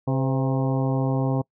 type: harmonic tone with a mistuned harmonic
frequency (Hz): 133.8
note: C3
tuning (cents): +39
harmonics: 1 / 2 / 3 / 4 / 5 / 6 / 7 / 8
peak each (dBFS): -22 / -26 / -33 / -31 / -35 / -35 / -37 / -40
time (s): 0.07-1.42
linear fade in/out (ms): 10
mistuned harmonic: 4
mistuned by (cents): -53
effects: noise-tail reverb RT60 0.1 s tail -25 dB re dry